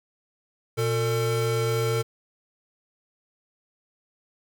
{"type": "tone pair together", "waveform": "square", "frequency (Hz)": [119.2, 450.8], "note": ["A#2", "A4"], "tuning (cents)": [39, 42], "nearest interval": "octave + major seventh", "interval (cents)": 2303, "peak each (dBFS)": -26, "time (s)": [0.77, 2.03], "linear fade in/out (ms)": 20, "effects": []}